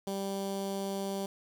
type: tone with notch filter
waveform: 15% pulse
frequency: 196 Hz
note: G3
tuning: in tune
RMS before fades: -35 dBFS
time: 0.07-1.26 s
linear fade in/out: 2 ms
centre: 1900 Hz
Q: 1.1
effects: none

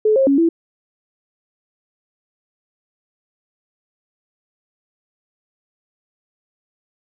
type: tone with pitch steps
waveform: sine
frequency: 430.4 / 536 / 277.5 / 332.6 Hz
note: A4 / C5 / C#4 / E4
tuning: -38 / +42 / +2 / +16 cents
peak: -11 dBFS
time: 0.05-0.49 s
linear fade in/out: 5 ms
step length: 110 ms
effects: none

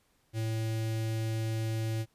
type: tone with notch filter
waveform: square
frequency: 111.5 Hz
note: A2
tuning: 23 cents sharp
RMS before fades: -32 dBFS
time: 0.33-2.06 s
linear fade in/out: 50 ms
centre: 1100 Hz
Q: 1.1
effects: pink hiss -71 dBFS RMS until 2.14 s + resampled to 32000 Hz

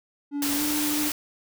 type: tone with pitch glide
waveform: triangle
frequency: 286.7 to 297.8 Hz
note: D4 to D4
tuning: -42 to +24 cents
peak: -24 dBFS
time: 0.31-1.12 s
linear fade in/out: 50 ms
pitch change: +66 cents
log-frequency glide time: 0.56-0.62 s
type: noise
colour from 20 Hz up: white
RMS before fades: -28 dBFS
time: 0.42-1.12 s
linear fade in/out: 2 ms
effects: none

